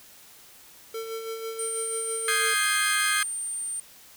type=tone with tremolo; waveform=square; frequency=450 Hz; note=A4; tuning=39 cents sharp; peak=-31 dBFS; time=0.94-2.54 s; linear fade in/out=5 ms; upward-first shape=sine; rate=6.1 Hz; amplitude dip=45%
type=tone; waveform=sine; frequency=8870 Hz; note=C#9; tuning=in tune; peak=-29 dBFS; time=1.59-3.8 s; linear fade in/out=2 ms
type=chord; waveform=30% pulse; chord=Ab major seventh; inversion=second; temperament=equal; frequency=1244.5 / 1568 / 1661.2 / 2093 Hz; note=Eb6 / G6 / Ab6 / C7; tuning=0 / 0 / 0 / 0 cents; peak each=-26 dBFS; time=2.28-3.23 s; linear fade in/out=2 ms
effects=white hiss -51 dBFS RMS until 4.16 s